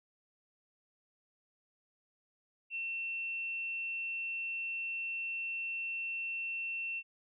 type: tone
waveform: sine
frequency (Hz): 2700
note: E7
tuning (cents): +41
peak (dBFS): -35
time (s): 2.7-7.03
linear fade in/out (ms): 50
effects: none